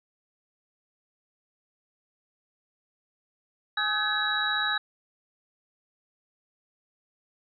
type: tone cluster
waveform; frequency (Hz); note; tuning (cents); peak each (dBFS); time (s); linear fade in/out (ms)
sine; 835 / 1270 / 1538 / 1693 / 3881; G#5 / D#6 / G6 / G#6 / B7; +9 / +35 / -33 / +33 / -31; -35 / -32 / -32 / -29 / -29; 3.77-4.78; 5
effects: none